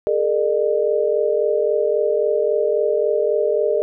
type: tone cluster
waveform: sine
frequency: 416 / 459.7 / 605 Hz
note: G#4 / A#4 / D#5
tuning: +3 / -24 / -49 cents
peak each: -20 dBFS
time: 0.07-3.82 s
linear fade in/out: 0 ms
effects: none